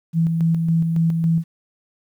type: tone with tremolo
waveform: sine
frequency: 164.81 Hz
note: E3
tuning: in tune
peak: -14 dBFS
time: 0.13-1.44 s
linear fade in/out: 50 ms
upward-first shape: square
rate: 3.6 Hz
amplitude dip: 35%
effects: 9-bit